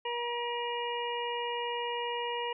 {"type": "harmonic tone", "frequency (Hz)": 477.5, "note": "A#4", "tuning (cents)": 42, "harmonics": [1, 2, 4, 5, 6], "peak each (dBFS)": [-36, -35, -43, -44, -39], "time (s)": [0.05, 2.53], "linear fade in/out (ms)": 5, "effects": []}